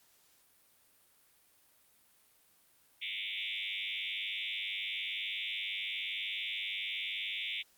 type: tone with frequency modulation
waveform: sine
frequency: 2881 Hz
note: F#7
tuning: 47 cents flat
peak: -35 dBFS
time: 3.01-7.63 s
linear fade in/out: 20 ms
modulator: 101 Hz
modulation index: 7.5
effects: white hiss -67 dBFS RMS until 7.77 s + Opus 48 kbps